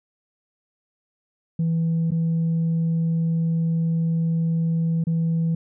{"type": "tone with dropouts", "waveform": "sine", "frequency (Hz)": 164.6, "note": "E3", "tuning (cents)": -2, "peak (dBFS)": -17, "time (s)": [1.59, 5.55], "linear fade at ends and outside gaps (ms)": 5, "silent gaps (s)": [[2.107, 2.117], [5.04, 5.069]], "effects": ["tanh soft clip ceiling -17 dBFS"]}